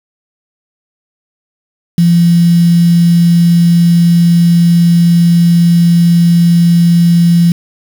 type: tone with quantisation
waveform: sine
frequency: 171.1 Hz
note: F3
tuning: 35 cents flat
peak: -4 dBFS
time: 1.98-7.52 s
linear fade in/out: 2 ms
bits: 4
effects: none